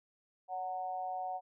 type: tone with amplitude modulation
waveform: sine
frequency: 740 Hz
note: F#5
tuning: in tune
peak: -32 dBFS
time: 0.48-1.41 s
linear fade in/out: 50 ms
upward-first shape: sine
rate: 178 Hz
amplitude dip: 75%
effects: none